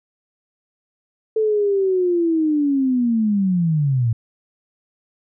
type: linear sweep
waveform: sine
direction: down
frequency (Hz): 442.1 to 110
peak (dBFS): -15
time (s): 1.36-4.13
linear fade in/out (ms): 5
effects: none